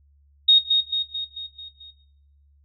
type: tone with echo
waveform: sine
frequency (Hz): 3729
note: A#7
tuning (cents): 0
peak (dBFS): -10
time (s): 0.48-0.59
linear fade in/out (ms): 10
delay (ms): 220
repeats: 6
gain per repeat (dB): -5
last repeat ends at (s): 1.91
effects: noise-tail reverb RT60 0.8 s tail -17 dB re dry + added 71 Hz sine -55 dBFS peak until 2.64 s